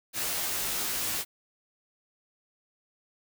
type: noise with comb filter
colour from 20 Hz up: white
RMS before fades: -31 dBFS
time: 0.13-1.25 s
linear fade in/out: 50 ms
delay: 14 ms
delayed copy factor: -0.95
effects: none